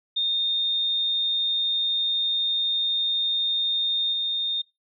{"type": "tone with level steps", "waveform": "sine", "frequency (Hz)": 3656, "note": "A#7", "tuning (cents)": -34, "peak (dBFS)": [-21, -23], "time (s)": [0.16, 4.62], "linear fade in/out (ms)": 10, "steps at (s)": 4.12, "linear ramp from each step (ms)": 20, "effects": ["noise-tail reverb RT60 0.2 s tail -18 dB re dry"]}